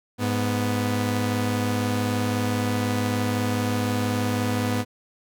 sawtooth tone pair together, 103.93 / 246.9 Hz, G#2 / B3, +2 / 0 cents, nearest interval octave + minor third, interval 1498 cents, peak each -21 dBFS, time 0.18-4.85 s, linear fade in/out 50 ms, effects none

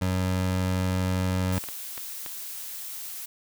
25% pulse tone, 92.5 Hz, F#2, in tune, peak -20 dBFS, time 0.01-1.59 s, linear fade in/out 10 ms
blue noise, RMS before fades -37 dBFS, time 1.52-3.26 s, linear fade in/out 10 ms
clicks, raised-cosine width 0.3 ms, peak -21 dBFS, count 5, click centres 1.579 / 1.639 / 1.687 / 1.978 / 2.262 s
effects none

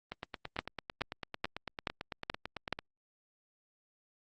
two click trains, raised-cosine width 0.3 ms, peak -22 / -15 dBFS, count 25 / 6, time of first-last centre 0.12-2.79 / 0.59-2.727 s, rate 8.99 / 2.34 Hz, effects Opus 24 kbps

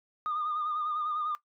sine tone with vibrato, 1221 Hz, D#6, 33 cents flat, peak -28 dBFS, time 0.26-1.35 s, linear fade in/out 0 ms, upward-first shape sine, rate 10 Hz, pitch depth 47 cents each way, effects noise-tail reverb RT60 0.1 s tail -17 dB re dry + tanh soft clip ceiling -25 dBFS

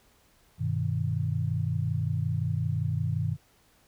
sine chord, G augmented, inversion none, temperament equal, 98 / 123.47 / 155.56 Hz, G2 / B2 / D#3, 0 / 0 / 0 cents, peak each -30 dBFS, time 0.58-3.37 s, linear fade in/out 50 ms, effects pink hiss -63 dBFS RMS until 3.87 s

